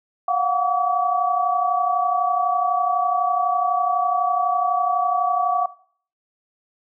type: tone cluster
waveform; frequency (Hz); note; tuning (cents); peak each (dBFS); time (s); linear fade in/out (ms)
sine; 708 / 740 / 1142; F5 / F#5 / D6; +23 / 0 / -49; -22; 0.28-5.66; 5
effects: noise-tail reverb RT60 0.5 s tail -17 dB re dry